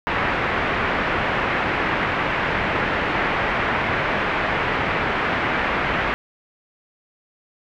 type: low-pass noise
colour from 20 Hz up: white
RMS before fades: -22 dBFS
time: 0.07-6.14 s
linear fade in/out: 0 ms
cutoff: 2200 Hz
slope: 24 dB/octave
effects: none